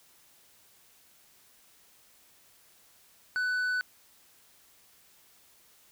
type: tone with tanh clipping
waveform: sine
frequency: 1494 Hz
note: F#6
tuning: 16 cents sharp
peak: -28 dBFS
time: 3.36-3.81 s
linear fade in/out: 0 ms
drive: 6 dB
effects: white hiss -61 dBFS RMS until 5.91 s